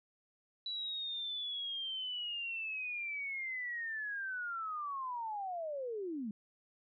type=linear sweep; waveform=sine; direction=down; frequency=3951 to 198.9 Hz; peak=-37 dBFS; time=0.66-6.31 s; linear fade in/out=2 ms; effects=none